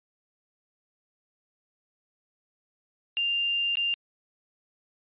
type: tone with dropouts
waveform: sine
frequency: 2794 Hz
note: F7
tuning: in tune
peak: -24 dBFS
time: 3.17-3.94 s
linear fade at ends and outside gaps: 0 ms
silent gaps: 3.755-3.771 s
effects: resampled to 8000 Hz